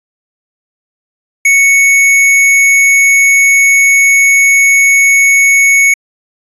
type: tone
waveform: square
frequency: 2217 Hz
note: C#7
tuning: in tune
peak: -5 dBFS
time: 1.45-5.94 s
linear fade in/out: 5 ms
effects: resampled to 24000 Hz